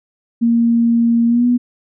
sine tone with pitch glide, 233.1 to 244.1 Hz, A#3 to B3, 0 to -20 cents, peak -10 dBFS, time 0.41-1.58 s, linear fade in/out 20 ms, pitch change +80 cents, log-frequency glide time 1.27-1.46 s, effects none

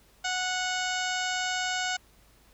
harmonic tone with a mistuned harmonic, 736 Hz, F#5, 9 cents flat, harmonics 1 / 2 / 3 / 4 / 5 / 6 / 7 / 8 / 9 / 10, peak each -33 / -32 / -37 / -36 / -40 / -41 / -41 / -46 / -41 / -40 dBFS, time 0.24-1.97 s, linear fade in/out 10 ms, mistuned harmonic 9, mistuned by -44 cents, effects added 50 Hz sine -61 dBFS peak until 2.53 s + pink hiss -61 dBFS RMS until 2.53 s

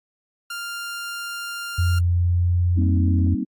sawtooth tone, 1396.9 Hz, F6, in tune, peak -25 dBFS, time 0.5-1.99 s, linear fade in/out 5 ms
sine tone with pitch glide, 87.31 to 88.68 Hz, F2 to F2, 0 to +27 cents, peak -16 dBFS, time 1.78-3.35 s, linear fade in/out 10 ms, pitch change +27 cents, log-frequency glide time 1.99-2.87 s
sine chord, C minor seventh, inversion second, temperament equal, 196 / 233.1 / 261.6 / 311.1 Hz, G3 / Bb3 / C4 / Eb4, 0 / 0 / 0 / 0 cents, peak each -28 / -29 / -26 / -29 dBFS, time 2.76-3.45 s, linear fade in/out 20 ms
effects AAC 64 kbps

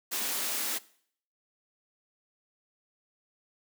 white high-pass noise, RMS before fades -32 dBFS, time 0.11-0.79 s, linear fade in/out 20 ms, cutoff 200 Hz, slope 48 dB/octave, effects noise-tail reverb RT60 0.6 s tail -20 dB re dry

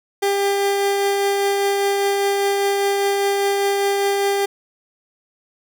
30% pulse tone with tremolo, 399 Hz, G4, 31 cents sharp, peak -13 dBFS, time 0.22-4.46 s, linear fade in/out 10 ms, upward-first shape triangle, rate 5 Hz, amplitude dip 25%, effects none

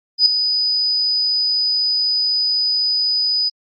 sine tone with ADSR envelope, 4978 Hz, D#8, in tune, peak -6 dBFS, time 0.18-3.5 s, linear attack 79 ms, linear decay 4 ms, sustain -9 dB, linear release 22 ms, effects Opus 32 kbps

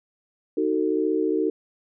sine chord, D# diminished, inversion none, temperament just, 311.1 / 373.4 / 448 Hz, D#4 / F#4 / A4, 0 / +16 / +31 cents, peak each -24 / -25 / -25 dBFS, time 0.57-1.5 s, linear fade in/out 5 ms, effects none

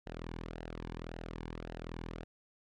sawtooth tone with flanger, 41.2 Hz, E1, in tune, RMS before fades -44 dBFS, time 0.06-2.24 s, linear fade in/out 10 ms, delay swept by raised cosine 0.86 to 1.57 ms, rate 1.8 Hz, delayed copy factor -0.6, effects low-pass 4000 Hz 12 dB/octave

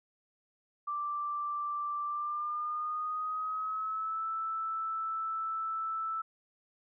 sine tone with pitch glide, 1174.7 to 1318.6 Hz, D6 to E6, 0 to 0 cents, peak -32 dBFS, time 0.87-6.22 s, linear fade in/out 10 ms, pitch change +200 cents, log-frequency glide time 2.05-4.26 s, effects none

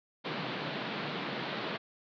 pink band-pass noise, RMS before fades -37 dBFS, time 0.24-1.78 s, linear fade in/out 20 ms, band 140 to 4200 Hz, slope 48 dB/octave, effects none

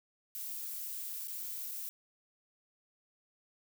violet noise with dropouts, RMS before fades -41 dBFS, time 0.35-1.89 s, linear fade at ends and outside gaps 0 ms, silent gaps 1.274-1.281 / 1.713-1.717 s, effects none

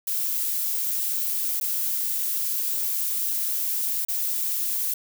violet noise with dropouts, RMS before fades -26 dBFS, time 0.07-4.94 s, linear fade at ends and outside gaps 5 ms, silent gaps 1.6-1.61 / 4.05-4.084 s, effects none

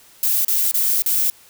violet noise with dropouts, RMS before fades -18 dBFS, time 0.23-1.3 s, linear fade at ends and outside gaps 1 ms, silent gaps 0.448-0.481 / 0.713-0.742 / 1.021-1.061 s, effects white hiss -49 dBFS RMS until 1.49 s

